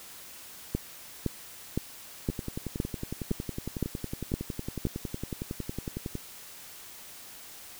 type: two click trains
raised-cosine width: 3 ms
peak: -14 / -20 dBFS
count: 9 / 43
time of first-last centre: 0.75-4.853 / 2.3-6.153 s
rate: 1.95 / 10.9 Hz
effects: white hiss -47 dBFS RMS until 7.79 s